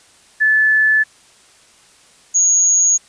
sine tone pair in turn, 1737 / 6657 Hz, A6 / G#8, -23 / +3 cents, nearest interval octave + major seventh, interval 2326 cents, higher second, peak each -10 dBFS, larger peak neither, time 0.4-1.04 / 2.34-2.98 s, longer neither, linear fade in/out 20 ms, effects white hiss -49 dBFS RMS until 3.08 s + resampled to 22050 Hz

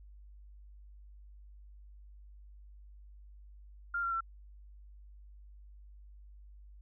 sine tone with pitch steps, 1396.9 / 1372.1 / 1347.8 Hz, F6 / F6 / E6, 0 / -31 / +38 cents, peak -31 dBFS, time 3.94-4.207 s, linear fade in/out 5 ms, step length 89 ms, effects added 50 Hz sine -51 dBFS peak until 6.81 s

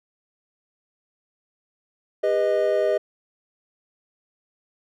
triangle chord, G augmented, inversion none, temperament equal with one note detuned, 402.3 / 493.9 / 622.3 Hz, G4 / B4 / D#5, +45 / 0 / 0 cents, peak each -22 / -23 / -19 dBFS, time 2.23-2.98 s, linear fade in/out 10 ms, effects none

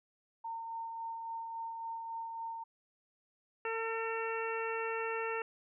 sine tone with tremolo, 912 Hz, A#5, 38 cents flat, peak -37 dBFS, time 0.44-2.64 s, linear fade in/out 10 ms, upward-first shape sine, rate 3.6 Hz, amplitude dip 30%
harmonic tone, 451.6 Hz, A4, 45 cents sharp, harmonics 1 / 2 / 3 / 4 / 5 / 6, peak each -37 / -41 / -41 / -43 / -47 / -43 dBFS, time 3.65-5.42 s, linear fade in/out 2 ms
effects none

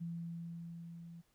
sine tone with level ramp, 168.6 Hz, E3, 39 cents sharp, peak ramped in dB -38 to -49 dBFS, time 0-1.22 s, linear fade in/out 20 ms, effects pink hiss -75 dBFS RMS until 1.34 s

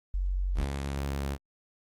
sine tone, 46.25 Hz, F#1, in tune, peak -26 dBFS, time 0.14-0.64 s, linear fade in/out 0 ms
sawtooth tone with vibrato, 69.4 Hz, C#2, 3 cents sharp, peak -26 dBFS, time 0.55-1.38 s, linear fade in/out 50 ms, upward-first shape square, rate 6.7 Hz, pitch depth 8 cents each way
effects Opus 24 kbps

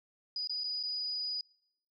sine tone with dropouts, 4937 Hz, D#8, 14 cents flat, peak -33 dBFS, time 0.36-1.41 s, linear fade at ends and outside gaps 2 ms, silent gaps 0.474-0.495 / 0.636-0.641 / 0.829-0.835 s, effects noise-tail reverb RT60 0.7 s tail -25 dB re dry

